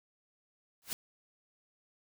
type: noise with exponential growth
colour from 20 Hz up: white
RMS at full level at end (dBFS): -32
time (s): 0.82-0.93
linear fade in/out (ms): 0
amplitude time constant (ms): 22
effects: none